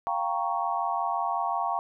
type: chord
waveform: sine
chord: G half-diminished seventh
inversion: third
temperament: equal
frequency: 698.5 / 784 / 932.3 / 1108.7 Hz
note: F5 / G5 / Bb5 / Db6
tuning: 0 / 0 / 0 / 0 cents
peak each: -31 dBFS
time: 0.07-1.79 s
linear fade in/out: 0 ms
effects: none